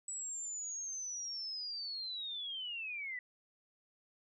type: linear sweep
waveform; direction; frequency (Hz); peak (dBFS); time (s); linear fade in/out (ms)
sine; down; 7902 to 1941; -39; 0.08-3.19; 2
effects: none